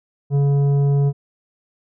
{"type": "tone with tanh clipping", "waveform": "sine", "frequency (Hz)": 141.2, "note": "C#3", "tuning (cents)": 32, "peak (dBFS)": -15, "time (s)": [0.3, 1.13], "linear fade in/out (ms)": 50, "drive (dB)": 9, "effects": []}